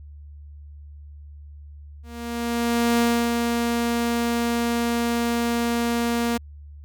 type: tone with ADSR envelope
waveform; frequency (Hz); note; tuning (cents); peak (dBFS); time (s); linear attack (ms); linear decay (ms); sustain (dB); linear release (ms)
sawtooth; 235.3; A#3; +16; -13; 2.03-6.38; 970; 290; -4; 13
effects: added 73 Hz sine -39 dBFS peak until 6.84 s